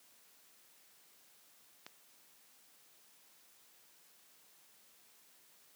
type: click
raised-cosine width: 0.2 ms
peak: -30 dBFS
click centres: 1.865 s
effects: white hiss -65 dBFS RMS until 5.75 s + high-pass 150 Hz 12 dB/octave